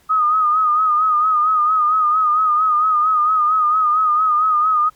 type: tone with vibrato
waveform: sine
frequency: 1244.5 Hz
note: D#6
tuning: in tune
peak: -12 dBFS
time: 0.09-4.9 s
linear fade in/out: 20 ms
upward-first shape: sine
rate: 4.4 Hz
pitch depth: 57 cents each way
effects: pink hiss -55 dBFS RMS until 4.95 s + MP3 96 kbps